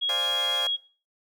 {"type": "tone", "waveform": "sine", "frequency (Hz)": 3302, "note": "G#7", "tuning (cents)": -11, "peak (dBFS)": -23, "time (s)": [0.01, 0.77], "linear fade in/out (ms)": 20}
{"type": "chord", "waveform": "20% pulse", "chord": "D half-diminished seventh", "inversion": "third", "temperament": "equal", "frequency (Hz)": [523.3, 587.3, 698.5, 830.6], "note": ["C5", "D5", "F5", "Ab5"], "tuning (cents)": [0, 0, 0, 0], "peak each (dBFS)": -32, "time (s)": [0.09, 0.67], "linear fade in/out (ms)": 2}
{"effects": ["noise-tail reverb RT60 0.4 s tail -21 dB re dry"]}